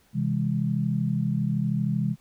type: chord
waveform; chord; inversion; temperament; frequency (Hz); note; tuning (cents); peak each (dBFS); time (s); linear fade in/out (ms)
sine; C augmented; none; just; 130.81 / 163.52 / 204.4; C3 / E3 / G#3; 0 / -14 / -27; -27; 0.13-2.16; 50
effects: pink hiss -62 dBFS RMS until 2.2 s